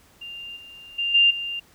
sine tone with level steps, 2794 Hz, F7, in tune, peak -34 / -41 / -22 / -13 / -27 dBFS, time 0.21-1.6 s, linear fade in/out 10 ms, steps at 0.56 / 0.98 / 1.14 / 1.3 s, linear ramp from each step 10 ms, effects pink hiss -56 dBFS RMS until 1.74 s

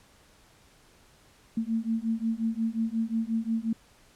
sine beating tone pair, 222.8 / 228.4 Hz, A3 / A#3, +22 / -35 cents, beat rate 5.6 Hz, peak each -29 dBFS, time 1.57-3.73 s, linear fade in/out 5 ms, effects pink hiss -59 dBFS RMS until 4.15 s + low-pass 11000 Hz 12 dB/octave

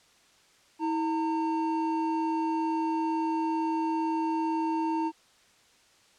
triangle tone pair together, 322.6 / 910 Hz, E4 / A#5, -37 / -42 cents, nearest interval octave + tritone, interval 1795 cents, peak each -26 / -28 dBFS, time 0.79-5.12 s, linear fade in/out 50 ms, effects white hiss -61 dBFS RMS until 6.18 s + low-pass 7000 Hz 12 dB/octave

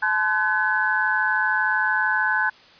sine tone cluster, 863 / 1028 / 1510 / 1697 Hz, A5 / C6 / F#6 / G#6, -34 / -31 / +35 / +37 cents, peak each -26 / -29 / -21 / -25 dBFS, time 0.02-2.5 s, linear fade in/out 10 ms, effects white hiss -50 dBFS RMS until 2.79 s + resampled to 11025 Hz

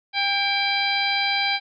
harmonic tone with a mistuned harmonic, 799 Hz, G5, 33 cents sharp, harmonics 1 / 2 / 3 / 4 / 5 / 6, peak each -26 / -30 / -24 / -29 / -27 / -30 dBFS, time 0.13-1.6 s, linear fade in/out 50 ms, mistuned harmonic 3, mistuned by -49 cents, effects none

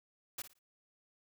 white noise with echo, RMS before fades -41 dBFS, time 0.38-0.42 s, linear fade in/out 5 ms, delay 57 ms, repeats 3, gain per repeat -12 dB, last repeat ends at 0.591 s, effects none

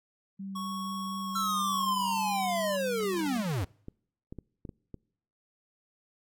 sine tone with vibrato, 194 Hz, G3, 18 cents flat, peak -36 dBFS, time 0.39-3.46 s, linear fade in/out 10 ms, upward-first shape triangle, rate 4.1 Hz, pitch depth 12 cents each way
square tone with pitch glide, 1108.7 to 1022.6 Hz, C#6 to C6, 0 to -40 cents, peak -36 dBFS, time 0.55-2.77 s, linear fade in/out 10 ms, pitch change -140 cents, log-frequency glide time 1.2-2.12 s
square linear sweep, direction down, 1349 to 78.9 Hz, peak -29 dBFS, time 1.35-3.65 s, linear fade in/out 10 ms
clicks, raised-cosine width 3 ms, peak -28 dBFS, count 6, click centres 3.884 / 4.325 / 4.387 / 4.652 / 4.692 / 4.943 s
effects noise-tail reverb RT60 0.7 s tail -26 dB re dry + AAC 64 kbps

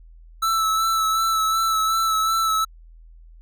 square tone with vibrato, 1316 Hz, E6, 3 cents flat, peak -19 dBFS, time 0.42-2.65 s, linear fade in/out 10 ms, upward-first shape sine, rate 2.7 Hz, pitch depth 23 cents each way, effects added 41 Hz sine -43 dBFS peak until 3.41 s

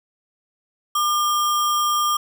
sine tone with sample-and-hold, 1199 Hz, D6, 36 cents sharp, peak -17 dBFS, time 0.95-2.17 s, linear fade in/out 5 ms, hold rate 4410 Hz, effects none

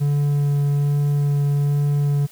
triangle tone with vibrato, 143.8 Hz, D3, 36 cents flat, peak -14 dBFS, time 0-2.27 s, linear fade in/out 20 ms, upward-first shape sine, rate 1.2 Hz, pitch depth 9 cents each way, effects white hiss -48 dBFS RMS until 2.31 s

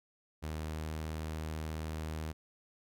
sawtooth tone with pitch glide, 77.78 to 78.5 Hz, D#2 to D#2, 0 to +16 cents, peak -33 dBFS, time 0.42-2.33 s, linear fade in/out 20 ms, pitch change +16 cents, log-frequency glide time 0.53-1 s, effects none

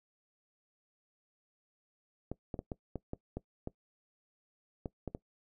clicks, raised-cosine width 2 ms, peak -24 dBFS, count 11, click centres 2.316 / 2.542 / 2.591 / 2.718 / 2.957 / 3.134 / 3.37 / 3.674 / 4.858 / 5.077 / 5.149 s, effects noise-tail reverb RT60 0.1 s tail -20 dB re dry

